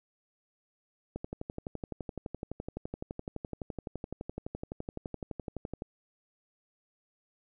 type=click train; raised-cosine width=2 ms; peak=-23 dBFS; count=56; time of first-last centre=1.16-5.821 s; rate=11.8 Hz; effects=none